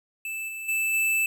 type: tone with level steps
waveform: square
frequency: 2637 Hz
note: E7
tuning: in tune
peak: -31 / -34 / -24 / -22 dBFS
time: 0.25-1.26 s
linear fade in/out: 2 ms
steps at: 0.48 / 0.68 / 0.93 s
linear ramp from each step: 10 ms
effects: none